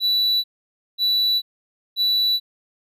triangle tone bursts, 3951 Hz, B7, in tune, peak -15 dBFS, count 3, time 0-2.4 s, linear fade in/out 50 ms, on 440 ms, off 540 ms, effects none

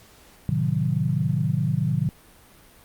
sine chord, A diminished seventh, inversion none, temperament equal, 110 / 130.81 / 155.56 / 185 Hz, A2 / C3 / Eb3 / Gb3, 0 / 0 / 0 / 0 cents, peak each -28 / -25 / -24 / -28 dBFS, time 0.49-2.09 s, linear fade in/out 0 ms, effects pink hiss -52 dBFS RMS until 2.84 s + Opus 48 kbps

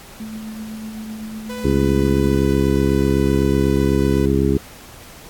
sine tone with tremolo, 218.2 Hz, A3, 14 cents flat, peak -26 dBFS, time 0.2-2.37 s, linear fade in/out 2 ms, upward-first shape triangle, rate 7.9 Hz, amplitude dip 40%
sawtooth tone, 497 Hz, B4, 11 cents sharp, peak -25 dBFS, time 1.49-4.26 s, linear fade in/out 10 ms
harmonic tone, 68 Hz, C#2, 33 cents flat, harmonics 1 / 2 / 3 / 4 / 5 / 6, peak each -21 / -21 / -21 / -21 / -21 / -21 dBFS, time 1.64-4.58 s, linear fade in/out 5 ms
effects pink hiss -41 dBFS RMS until 5.29 s + AAC 64 kbps

